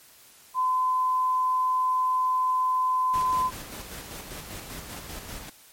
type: tone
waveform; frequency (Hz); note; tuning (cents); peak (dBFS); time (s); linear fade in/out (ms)
sine; 1020; C6; -44; -21; 0.54-3.51; 50
type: noise with tremolo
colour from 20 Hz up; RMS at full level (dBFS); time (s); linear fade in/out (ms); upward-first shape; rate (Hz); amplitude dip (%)
pink; -38; 3.13-5.5; 10; square; 5.1; 35
effects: white hiss -53 dBFS RMS until 5.72 s + MP3 64 kbps